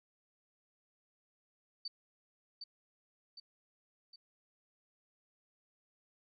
sine tone with echo, 4579 Hz, D8, 45 cents flat, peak -38 dBFS, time 1.85-1.88 s, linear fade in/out 5 ms, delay 760 ms, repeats 3, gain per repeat -5 dB, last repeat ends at 4.16 s, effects none

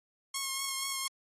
5% pulse tone with vibrato, 1083 Hz, C#6, 41 cents flat, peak -21 dBFS, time 0.34-1.08 s, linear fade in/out 5 ms, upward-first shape triangle, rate 4.2 Hz, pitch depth 27 cents each way, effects AAC 32 kbps

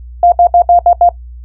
sine tone bursts at uneven times, 698.5 Hz, F5, in tune, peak -3 dBFS, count 6, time 0.23-0.32 / 0.39-0.47 / 0.54-0.62 / 0.69-0.79 / 0.86-0.93 / 1.01-1.09 s, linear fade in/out 2 ms, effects noise-tail reverb RT60 0.1 s tail -18 dB re dry + added 60 Hz sine -27 dBFS peak until 1.44 s

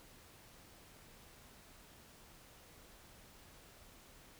silence, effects pink hiss -60 dBFS RMS until 4.39 s

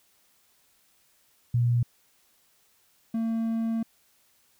sine / triangle tone pair in turn, 120 / 226.5 Hz, B2 / A#3, -49 / -50 cents, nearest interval major seventh, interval 1099 cents, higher second, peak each -20 / -23 dBFS, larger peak first, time 1.54-1.83 / 3.14-3.83 s, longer second, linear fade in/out 5 ms, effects white hiss -65 dBFS RMS until 4.59 s

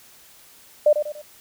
sine tone with echo, 598 Hz, D5, 31 cents sharp, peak -11 dBFS, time 0.86-0.93 s, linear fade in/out 5 ms, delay 96 ms, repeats 3, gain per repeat -8 dB, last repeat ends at 1.218 s, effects white hiss -50 dBFS RMS until 1.4 s

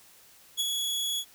sawtooth tone with ADSR envelope, 3367 Hz, G#7, 23 cents sharp, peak -21 dBFS, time 0.57-1.25 s, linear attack 32 ms, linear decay 26 ms, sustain -4 dB, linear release 66 ms, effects white hiss -56 dBFS RMS until 1.34 s

